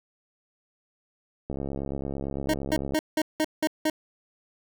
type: click train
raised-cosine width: 2 ms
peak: -19 dBFS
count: 100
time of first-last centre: 1.5-2.937 s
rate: 68.9 Hz
type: tone bursts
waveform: 25% pulse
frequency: 311.1 Hz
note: D#4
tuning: in tune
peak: -18 dBFS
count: 7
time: 2.49-3.899 s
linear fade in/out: 2 ms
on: 47 ms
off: 180 ms
effects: none